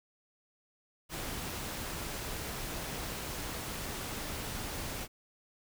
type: noise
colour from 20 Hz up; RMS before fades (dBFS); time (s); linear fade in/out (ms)
pink; -39; 1.09-5.08; 50
effects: none